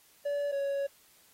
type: tone pair in turn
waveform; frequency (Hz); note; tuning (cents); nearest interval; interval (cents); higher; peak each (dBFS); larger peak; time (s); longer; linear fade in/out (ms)
triangle; 574 / 557.7; D5 / C#5; -40 / +10; unison; 50; first; -27; neither; 0.25-0.52 / 0.52-0.87; second; 10
effects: white hiss -62 dBFS RMS until 1.33 s + AAC 48 kbps